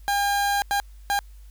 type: tone bursts at uneven times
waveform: 30% pulse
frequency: 806 Hz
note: G5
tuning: 48 cents sharp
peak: -18 dBFS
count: 3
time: 0.08-0.62 / 0.71-0.8 / 1.1-1.19 s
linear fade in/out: 0 ms
effects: added 50 Hz sine -42 dBFS peak until 1.5 s + white hiss -61 dBFS RMS until 1.5 s